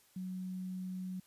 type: tone with quantisation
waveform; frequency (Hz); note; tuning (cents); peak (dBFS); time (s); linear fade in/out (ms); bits
sine; 185; F#3; 0; -38; 0.16-1.2; 5; 11
effects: white hiss -67 dBFS RMS until 1.26 s + resampled to 32000 Hz